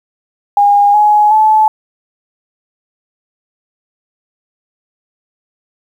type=tone with pitch steps; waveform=sine; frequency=814 / 839.3 / 865.4 Hz; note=G#5 / G#5 / A5; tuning=-35 / +18 / -29 cents; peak=-5 dBFS; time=0.57-1.68 s; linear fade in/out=2 ms; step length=370 ms; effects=7-bit